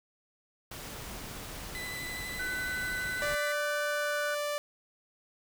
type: noise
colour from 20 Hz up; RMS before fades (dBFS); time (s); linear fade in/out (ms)
pink; -42; 0.71-3.35; 5
type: tone with vibrato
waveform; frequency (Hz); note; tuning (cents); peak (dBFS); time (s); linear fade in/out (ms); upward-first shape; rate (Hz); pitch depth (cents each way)
35% pulse; 2000; B6; +21; -36; 1.75-3.52; 0; triangle; 12; 20
type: tone with pitch glide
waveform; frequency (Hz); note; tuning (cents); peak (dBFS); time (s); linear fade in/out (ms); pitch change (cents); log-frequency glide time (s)
sine; 1503 to 1484; F#6 to F#6; +27 to +5; -33; 2.39-4.35; 10; -22; 3.84-4.21
type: tone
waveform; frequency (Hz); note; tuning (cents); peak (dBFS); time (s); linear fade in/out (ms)
sawtooth; 587.3; D5; 0; -27; 3.22-4.58; 0
effects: none